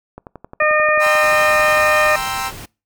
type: click train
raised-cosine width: 1 ms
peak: -19 dBFS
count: 19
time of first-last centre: 0.18-1.773 s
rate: 11.3 Hz
type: harmonic tone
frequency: 610 Hz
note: D#5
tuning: 34 cents flat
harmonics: 1 / 2 / 3 / 4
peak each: -16 / -18 / -17 / -20 dBFS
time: 0.6-2.16 s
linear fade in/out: 5 ms
type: chord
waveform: sawtooth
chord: C dominant seventh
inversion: second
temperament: equal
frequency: 784 / 932.3 / 1046.5 / 1318.5 Hz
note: G5 / Bb5 / C6 / E6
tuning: 0 / 0 / 0 / 0 cents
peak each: -21 / -25 / -23 / -22 dBFS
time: 0.99-2.52 s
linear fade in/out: 50 ms
type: noise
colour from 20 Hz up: pink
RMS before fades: -34 dBFS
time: 1.22-2.66 s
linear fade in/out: 10 ms
effects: noise-tail reverb RT60 0.3 s tail -25 dB re dry